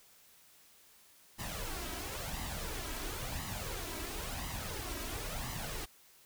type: noise with flanger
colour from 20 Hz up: pink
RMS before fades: -40 dBFS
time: 1.38-5.86 s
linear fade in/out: 20 ms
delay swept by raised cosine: 1 to 3.1 ms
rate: 0.97 Hz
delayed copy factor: +0.6
effects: white hiss -62 dBFS RMS until 6.25 s